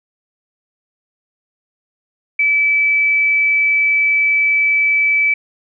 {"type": "tone", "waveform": "sine", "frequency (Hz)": 2305, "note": "D7", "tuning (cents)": -33, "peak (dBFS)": -11, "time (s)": [2.39, 5.34], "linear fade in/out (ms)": 5, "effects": []}